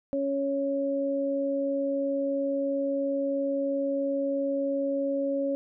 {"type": "tone pair together", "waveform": "sine", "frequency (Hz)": [277.4, 554.4], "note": ["C#4", "C#5"], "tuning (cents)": [1, 0], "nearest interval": "octave", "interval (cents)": 1199, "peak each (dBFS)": [-29, -27], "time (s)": [0.13, 5.55], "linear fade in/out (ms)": 0, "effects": []}